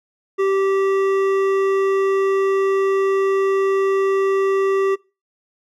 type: tone with hard clipping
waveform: sine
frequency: 389 Hz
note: G4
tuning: 13 cents flat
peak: -17 dBFS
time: 0.38-4.96 s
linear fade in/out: 20 ms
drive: 11 dB
effects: noise-tail reverb RT60 0.3 s tail -23 dB re dry